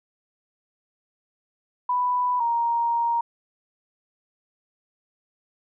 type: tone pair in turn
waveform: sine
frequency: 990 / 935.9 Hz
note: B5 / A#5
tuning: +4 / +7 cents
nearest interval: minor second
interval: 97 cents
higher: first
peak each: -20 dBFS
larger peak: neither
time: 1.89-2.4 / 2.4-3.21 s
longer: second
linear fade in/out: 5 ms
effects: none

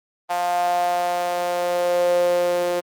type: tone with high-pass filter sweep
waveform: sawtooth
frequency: 176.2 Hz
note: F3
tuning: 16 cents sharp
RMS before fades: -21 dBFS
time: 0.29-2.81 s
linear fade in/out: 20 ms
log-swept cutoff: 770 to 460 Hz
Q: 7.5
effects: Opus 24 kbps

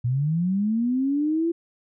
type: linear sweep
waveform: sine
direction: up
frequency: 116.54 to 341.6 Hz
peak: -20 dBFS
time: 0.04-1.52 s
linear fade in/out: 10 ms
effects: none

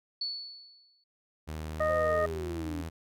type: tone with exponential decay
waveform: sine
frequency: 4437 Hz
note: C#8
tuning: 1 cent sharp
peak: -29 dBFS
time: 0.21-1.04 s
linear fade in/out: 5 ms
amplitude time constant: 180 ms
type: tone with pitch glide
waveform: sawtooth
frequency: 78 to 81.88 Hz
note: D#2 to E2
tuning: +5 to -11 cents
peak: -32 dBFS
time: 1.47-2.9 s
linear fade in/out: 20 ms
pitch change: +84 cents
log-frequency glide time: 1.74-1.95 s
type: harmonic tone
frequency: 618 Hz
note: D#5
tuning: 12 cents flat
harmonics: 1 / 2 / 3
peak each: -26 / -32 / -36 dBFS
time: 1.8-2.26 s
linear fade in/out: 5 ms
type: exponential sweep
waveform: sine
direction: down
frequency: 541 to 277.2 Hz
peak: -35 dBFS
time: 1.88-2.83 s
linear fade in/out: 20 ms
effects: none

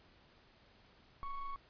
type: ring-modulated tone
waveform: triangle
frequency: 550 Hz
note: C#5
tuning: 14 cents flat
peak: -34 dBFS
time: 1.23-1.56 s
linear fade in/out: 0 ms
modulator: 563 Hz
effects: pink hiss -65 dBFS RMS until 1.69 s + resampled to 11025 Hz

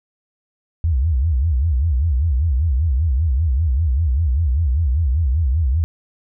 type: tone with vibrato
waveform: sine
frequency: 72.4 Hz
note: D2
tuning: 24 cents flat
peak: -14 dBFS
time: 0.84-5.84 s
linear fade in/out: 0 ms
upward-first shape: sine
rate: 5.1 Hz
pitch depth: 290 cents each way
effects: none

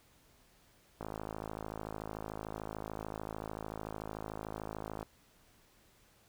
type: click train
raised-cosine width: 1 ms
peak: -26 dBFS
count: 216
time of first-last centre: 1.01-5.029 s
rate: 53.5 Hz
effects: pink hiss -66 dBFS RMS until 6.28 s

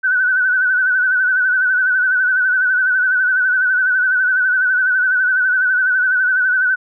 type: tone with vibrato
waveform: sine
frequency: 1502 Hz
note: F#6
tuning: 26 cents sharp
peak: -12 dBFS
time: 0.03-6.76 s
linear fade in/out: 20 ms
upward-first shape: sine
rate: 12 Hz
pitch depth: 56 cents each way
effects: none

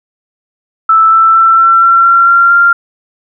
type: tone with pitch steps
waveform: sine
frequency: 1318.5 / 1328.4 / 1338.5 / 1348.5 / 1358.7 / 1368.9 / 1379.3 / 1389.7 Hz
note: E6 / E6 / E6 / E6 / F6 / F6 / F6 / F6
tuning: 0 / +13 / +26 / +39 / -48 / -35 / -22 / -9 cents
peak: -3 dBFS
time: 0.89-2.73 s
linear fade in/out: 5 ms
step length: 230 ms
effects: none

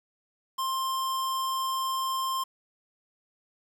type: tone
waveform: square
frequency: 1054 Hz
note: C6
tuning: 12 cents sharp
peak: -28 dBFS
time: 0.58-2.44 s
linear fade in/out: 10 ms
effects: 9-bit

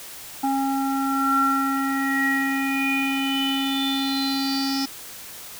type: tone with low-pass filter sweep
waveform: square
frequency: 271.7 Hz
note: C#4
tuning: 35 cents flat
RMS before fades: -23 dBFS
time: 0.43-4.86 s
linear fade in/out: 10 ms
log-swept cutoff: 940 to 5200 Hz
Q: 9.9
effects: white hiss -39 dBFS RMS until 5.59 s

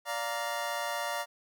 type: chord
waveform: 25% pulse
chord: Bb major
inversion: first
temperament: just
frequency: 582.7 / 699.2 / 932.3 Hz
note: D5 / F5 / Bb5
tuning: -14 / +2 / 0 cents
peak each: -33 / -33 / -32 dBFS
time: 0.05-1.26 s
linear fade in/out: 50 ms
effects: none

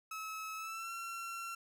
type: tone with pitch glide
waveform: 30% pulse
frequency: 1293 to 1360.4 Hz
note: E6 to F6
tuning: -34 to -46 cents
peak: -38 dBFS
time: 0.11-1.55 s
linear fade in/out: 5 ms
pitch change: +88 cents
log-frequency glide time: 0.56-0.91 s
effects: none

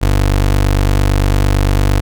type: tone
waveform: 25% pulse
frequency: 48.85 Hz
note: G1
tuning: 5 cents flat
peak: -6 dBFS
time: 0.01-2.01 s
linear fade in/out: 20 ms
effects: none

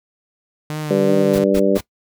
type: tone with vibrato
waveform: sawtooth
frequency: 150 Hz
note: D3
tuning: 37 cents sharp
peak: -19 dBFS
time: 0.7-1.44 s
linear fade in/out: 0 ms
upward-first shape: sine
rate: 2.7 Hz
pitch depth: 45 cents each way
type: harmonic tone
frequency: 98 Hz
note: G2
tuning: in tune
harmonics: 2 / 3 / 4 / 5 / 6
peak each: -19 / -19 / -19 / -19 / -19 dBFS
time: 0.9-1.78 s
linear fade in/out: 10 ms
type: noise bursts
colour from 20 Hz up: pink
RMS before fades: -28 dBFS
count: 3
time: 1.33-1.81 s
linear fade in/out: 10 ms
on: 60 ms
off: 150 ms
effects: noise-tail reverb RT60 0.1 s tail -19 dB re dry

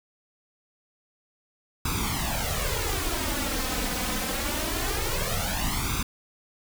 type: noise with flanger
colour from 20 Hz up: pink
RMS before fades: -28 dBFS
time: 1.85-6.03 s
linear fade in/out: 5 ms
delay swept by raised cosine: 0.81 to 4.01 ms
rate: 0.24 Hz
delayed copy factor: +0.8
effects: none

